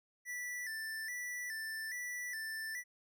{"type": "tone with vibrato", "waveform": "square", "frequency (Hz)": 1864.7, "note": "A#6", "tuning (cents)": 0, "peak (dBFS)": -40, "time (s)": [0.25, 2.84], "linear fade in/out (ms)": 50, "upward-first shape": "square", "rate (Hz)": 1.2, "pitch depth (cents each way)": 89, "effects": []}